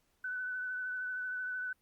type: tone with vibrato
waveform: sine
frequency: 1500 Hz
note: F#6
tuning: 23 cents sharp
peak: -35 dBFS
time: 0.24-1.73 s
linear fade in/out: 5 ms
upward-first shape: triangle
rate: 13 Hz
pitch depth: 25 cents each way
effects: pink hiss -75 dBFS RMS until 1.81 s + Opus 48 kbps